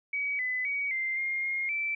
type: tone with pitch steps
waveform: sine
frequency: 2269 / 2010 / 2258 / 2089 / 2124 / 2136 / 2328 Hz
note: C#7 / B6 / C#7 / C7 / C7 / C7 / D7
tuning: +40 / +30 / +31 / -3 / +25 / +35 / -16 cents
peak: -28 dBFS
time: 0.13-1.95 s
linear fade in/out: 5 ms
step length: 260 ms
effects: none